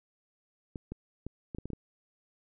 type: clicks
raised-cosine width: 3 ms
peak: -25 dBFS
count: 8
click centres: 0.758 / 0.92 / 1.266 / 1.548 / 1.585 / 1.656 / 1.703 / 1.733 s
effects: none